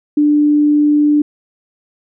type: tone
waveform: sine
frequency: 296 Hz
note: D4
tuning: 14 cents sharp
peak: -8 dBFS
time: 0.17-1.22 s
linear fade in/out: 5 ms
effects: none